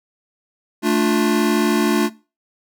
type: chord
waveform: square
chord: D minor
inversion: second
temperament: just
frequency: 220.2 / 293.7 / 352.4 Hz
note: A3 / D4 / F4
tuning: +2 / 0 / +16 cents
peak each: -20 dBFS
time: 0.82-2.1 s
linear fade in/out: 50 ms
effects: noise-tail reverb RT60 0.3 s tail -19 dB re dry